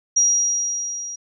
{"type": "tone with level ramp", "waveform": "sine", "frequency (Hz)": 5730, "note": "F8", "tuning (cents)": 44, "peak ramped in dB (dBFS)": [-12, -29], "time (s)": [0.16, 1.16], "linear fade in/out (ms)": 10, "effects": []}